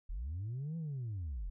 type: linear two-way sweep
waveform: sine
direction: up then down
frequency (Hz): 34.65 to 168.4 to 37.18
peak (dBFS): -35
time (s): 0.09-1.5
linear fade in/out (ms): 10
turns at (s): 0.77
effects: tanh soft clip ceiling -35 dBFS